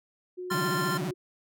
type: tone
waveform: sine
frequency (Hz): 363.2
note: F#4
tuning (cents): -32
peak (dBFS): -34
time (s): 0.37-1.14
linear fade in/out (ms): 20
type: chord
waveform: square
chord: F major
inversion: second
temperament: equal with one note detuned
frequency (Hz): 1046.5 / 1381.7 / 1760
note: C6 / F6 / A6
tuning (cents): 0 / -19 / 0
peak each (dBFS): -33 / -33 / -36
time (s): 0.5-0.98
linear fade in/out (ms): 10
type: tone with vibrato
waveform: 35% pulse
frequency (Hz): 164.81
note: E3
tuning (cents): 0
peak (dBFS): -28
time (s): 0.51-1.11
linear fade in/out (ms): 5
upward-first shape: sine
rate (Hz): 15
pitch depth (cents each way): 300
effects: none